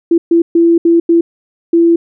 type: tone bursts at uneven times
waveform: sine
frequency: 336.6 Hz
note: E4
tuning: 36 cents sharp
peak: -5 dBFS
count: 6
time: 0.11-0.18 / 0.31-0.42 / 0.55-0.78 / 0.85-1 / 1.09-1.21 / 1.73-1.96 s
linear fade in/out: 5 ms
effects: none